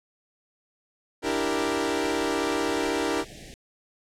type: chord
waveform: sawtooth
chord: E half-diminished seventh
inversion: third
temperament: equal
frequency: 293.7 / 329.6 / 392 / 466.2 Hz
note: D4 / E4 / G4 / Bb4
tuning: 0 / 0 / 0 / 0 cents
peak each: -26 dBFS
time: 1.22-3.25 s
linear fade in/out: 50 ms
type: band-stop noise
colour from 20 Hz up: pink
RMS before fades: -44 dBFS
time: 1.24-3.54 s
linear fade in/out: 0 ms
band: 780 to 1700 Hz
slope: 96 dB/octave
effects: low-pass 9000 Hz 12 dB/octave